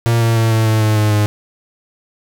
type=tone with pitch steps; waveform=45% pulse; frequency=116.54 / 114.8 / 113.09 / 111.41 / 109.75 / 108.11 / 106.5 / 104.91 Hz; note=A#2 / A#2 / A2 / A2 / A2 / A2 / G#2 / G#2; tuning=0 / -26 / +48 / +22 / -4 / -30 / +44 / +18 cents; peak=-11 dBFS; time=0.06-1.26 s; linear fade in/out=0 ms; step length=150 ms; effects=none